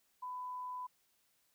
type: tone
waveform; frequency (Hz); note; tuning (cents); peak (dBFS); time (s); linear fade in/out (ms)
sine; 1000; B5; +21; -40; 0.22-0.87; 10
effects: white hiss -75 dBFS RMS until 1.54 s